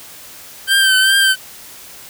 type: tone with vibrato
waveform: 25% pulse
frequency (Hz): 1557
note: G6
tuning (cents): -12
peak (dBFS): -6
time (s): 0.67-1.36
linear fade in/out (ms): 50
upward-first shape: triangle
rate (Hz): 2.5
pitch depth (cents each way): 47
effects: white hiss -37 dBFS RMS until 2.09 s